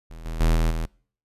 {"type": "tone with level steps", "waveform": "square", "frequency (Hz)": 40.62, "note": "E1", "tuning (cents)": -25, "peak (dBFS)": [-38, -29, -17, -19, -25], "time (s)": [0.1, 0.86], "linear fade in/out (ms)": 10, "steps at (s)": [0.25, 0.4, 0.55, 0.7], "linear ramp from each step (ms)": 10, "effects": ["noise-tail reverb RT60 0.5 s tail -25 dB re dry", "resampled to 32000 Hz"]}